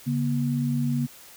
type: tone pair together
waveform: sine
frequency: 140.88 / 239 Hz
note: C#3 / A#3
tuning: +28 / +43 cents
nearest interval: major sixth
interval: 915 cents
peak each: -25 dBFS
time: 0.06-1.07 s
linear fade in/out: 20 ms
effects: white hiss -48 dBFS RMS until 1.36 s